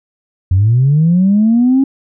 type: linear sweep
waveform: sine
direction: up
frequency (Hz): 87.31 to 274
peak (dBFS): -6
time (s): 0.51-1.84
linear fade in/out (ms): 5
effects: tanh soft clip ceiling -3 dBFS